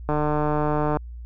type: click train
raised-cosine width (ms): 1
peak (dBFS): -10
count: 133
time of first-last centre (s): 0.09-0.97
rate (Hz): 150
effects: added 59 Hz sine -34 dBFS peak until 1.25 s